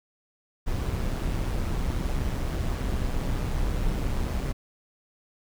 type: noise with amplitude modulation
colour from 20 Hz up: brown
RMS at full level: -25 dBFS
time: 0.66-4.53 s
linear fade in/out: 20 ms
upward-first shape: sine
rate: 129 Hz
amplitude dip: 45%
effects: none